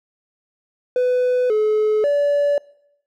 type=tone with pitch steps; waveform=triangle; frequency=499.5 / 428.5 / 576 Hz; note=B4 / A4 / D5; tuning=+20 / -46 / -34 cents; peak=-12 dBFS; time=0.96-2.58 s; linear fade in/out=2 ms; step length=540 ms; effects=noise-tail reverb RT60 0.8 s tail -24 dB re dry + tanh soft clip ceiling -9 dBFS